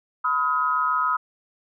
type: tone cluster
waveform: sine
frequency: 1002 / 1267 / 1414 Hz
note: B5 / D#6 / F6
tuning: +25 / +31 / +21 cents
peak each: -26 / -21 / -29 dBFS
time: 0.24-1.17 s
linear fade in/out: 10 ms
effects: none